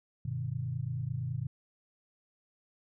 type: chord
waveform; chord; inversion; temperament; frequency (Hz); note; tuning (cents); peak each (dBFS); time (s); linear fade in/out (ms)
sine; G augmented; none; equal with one note detuned; 98 / 123.47 / 152.45; G2 / B2 / D#3; 0 / 0 / -35; -40 / -34 / -38; 0.25-1.47; 5
effects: none